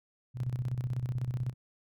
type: tone with tremolo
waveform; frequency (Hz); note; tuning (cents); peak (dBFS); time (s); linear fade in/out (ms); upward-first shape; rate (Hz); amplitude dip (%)
sine; 124.3; B2; +12; -28; 0.34-1.54; 50; square; 16; 65
effects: none